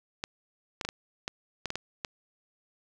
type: clicks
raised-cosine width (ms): 0.2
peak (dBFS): -15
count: 9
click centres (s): 0.239 / 0.812 / 0.85 / 0.889 / 1.279 / 1.657 / 1.704 / 1.756 / 2.048
effects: none